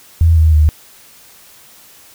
sine tone with pitch steps, 82.41 / 79.28 / 76.27 Hz, E2 / D#2 / D#2, 0 / +33 / -34 cents, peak -6 dBFS, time 0.21-0.69 s, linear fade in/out 0 ms, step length 160 ms, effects white hiss -43 dBFS RMS until 2.14 s

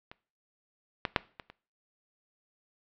clicks, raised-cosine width 0.3 ms, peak -28 / -12 / -6 / -24 / -30 dBFS, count 5, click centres 0.115 / 1.052 / 1.162 / 1.398 / 1.5 s, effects noise-tail reverb RT60 0.4 s tail -20 dB re dry + low-pass 4000 Hz 12 dB/octave

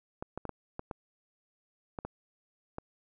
clicks, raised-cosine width 1 ms, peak -23 dBFS, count 9, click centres 0.225 / 0.376 / 0.453 / 0.493 / 0.794 / 0.912 / 1.988 / 2.05 / 2.784 s, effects none

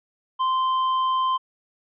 sine tone with tanh clipping, 1040 Hz, C6, 11 cents flat, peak -21 dBFS, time 0.39-1.38 s, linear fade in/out 20 ms, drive 8 dB, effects resampled to 8000 Hz

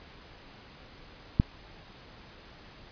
click, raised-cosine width 5 ms, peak -8 dBFS, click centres 1.399 s, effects pink hiss -51 dBFS RMS until 2.91 s + resampled to 11025 Hz

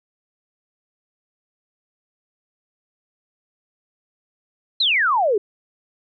sine exponential sweep, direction down, 4244 to 383.3 Hz, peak -15 dBFS, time 4.8-5.38 s, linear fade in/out 5 ms, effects none

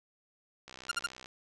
click train, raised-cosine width 0.2 ms, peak -29 dBFS, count 38, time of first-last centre 0.68-1.259 s, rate 63.9 Hz
sawtooth tone bursts, 1400 Hz, F6, 4 cents sharp, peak -25 dBFS, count 3, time 0.89-1.065 s, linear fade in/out 5 ms, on 25 ms, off 50 ms
effects resampled to 24000 Hz

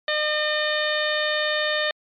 harmonic tone with a mistuned harmonic, 606 Hz, D#5, 46 cents flat, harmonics 1 / 2 / 3 / 4 / 5 / 6 / 7, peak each -25 / -32 / -25 / -35 / -32 / -29 / -35 dBFS, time 0.08-1.91 s, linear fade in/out 2 ms, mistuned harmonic 7, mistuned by +47 cents, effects MP3 64 kbps

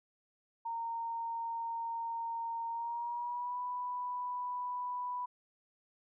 sine tone with pitch glide, 922 to 988.2 Hz, A#5 to B5, -19 to +1 cents, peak -35 dBFS, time 0.65-5.26 s, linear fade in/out 10 ms, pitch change +120 cents, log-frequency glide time 2.69-3.59 s, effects none

